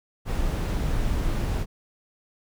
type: noise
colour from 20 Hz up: brown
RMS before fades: -25 dBFS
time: 0.25-1.66 s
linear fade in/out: 50 ms
effects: none